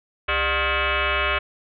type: tone with frequency modulation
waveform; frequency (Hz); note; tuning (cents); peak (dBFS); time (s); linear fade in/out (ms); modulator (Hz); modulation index
sine; 601; D5; +40; -19; 0.28-1.39; 10; 334; 7.1
effects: none